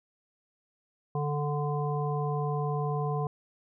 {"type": "harmonic tone", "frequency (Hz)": 146.83, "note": "D3", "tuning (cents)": 0, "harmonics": [1, 3, 5, 7], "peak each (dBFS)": [-29, -34, -36, -37], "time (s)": [1.15, 3.27], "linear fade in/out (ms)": 2, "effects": []}